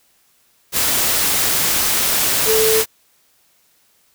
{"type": "tone in noise", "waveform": "sine", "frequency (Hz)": 440, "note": "A4", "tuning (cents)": 0, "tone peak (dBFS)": -14, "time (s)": [2.45, 2.84], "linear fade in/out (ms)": 50, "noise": "white", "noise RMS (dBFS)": -17, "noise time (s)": [0.72, 2.86], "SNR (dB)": 0, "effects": ["white hiss -58 dBFS RMS until 4.14 s"]}